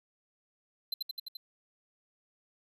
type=tone with echo; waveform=square; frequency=4070 Hz; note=C8; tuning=49 cents flat; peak=-30 dBFS; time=0.92-0.94 s; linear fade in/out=5 ms; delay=86 ms; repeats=5; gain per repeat=-2 dB; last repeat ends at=1.37 s; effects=none